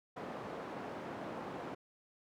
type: band-pass noise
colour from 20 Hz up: white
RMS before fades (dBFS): -44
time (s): 0.16-1.75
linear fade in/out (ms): 10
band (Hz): 150 to 790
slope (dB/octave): 12
effects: none